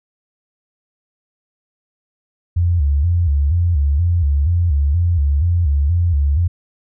sine tone with vibrato, 78.6 Hz, D#2, 18 cents sharp, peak -12 dBFS, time 2.56-6.48 s, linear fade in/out 10 ms, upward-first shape square, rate 2.1 Hz, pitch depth 170 cents each way, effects none

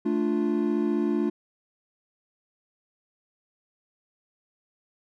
triangle chord, D minor, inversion second, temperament equal, 220 / 293.7 / 349.2 Hz, A3 / D4 / F4, 0 / 0 / 0 cents, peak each -25 dBFS, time 0.05-1.3 s, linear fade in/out 10 ms, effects none

